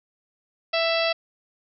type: harmonic tone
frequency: 662 Hz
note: E5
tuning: 7 cents sharp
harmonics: 1 / 2 / 3 / 4 / 5 / 6 / 7 / 8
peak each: -23 / -31 / -31 / -28 / -31 / -33 / -31 / -37 dBFS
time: 0.73-1.13 s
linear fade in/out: 10 ms
effects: none